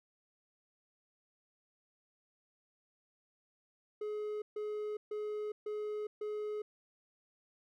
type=tone bursts; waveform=triangle; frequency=422.3 Hz; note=G#4; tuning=29 cents sharp; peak=-34 dBFS; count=5; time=4.01-6.62 s; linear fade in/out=5 ms; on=410 ms; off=140 ms; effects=none